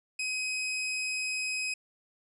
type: tone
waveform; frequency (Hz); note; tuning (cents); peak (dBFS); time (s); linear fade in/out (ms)
sawtooth; 2527; D#7; +26; -27; 0.19-1.74; 5
effects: resampled to 24000 Hz